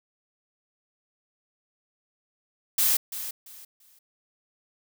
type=noise with echo; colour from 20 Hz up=blue; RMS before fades=-22 dBFS; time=2.78-2.97 s; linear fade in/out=5 ms; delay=340 ms; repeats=3; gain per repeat=-12 dB; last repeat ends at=3.99 s; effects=none